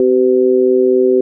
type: tone with amplitude modulation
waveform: sine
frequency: 382.1 Hz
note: G4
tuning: 44 cents flat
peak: -4 dBFS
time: 0-1.21 s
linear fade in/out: 2 ms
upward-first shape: sine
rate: 124 Hz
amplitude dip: 90%
effects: none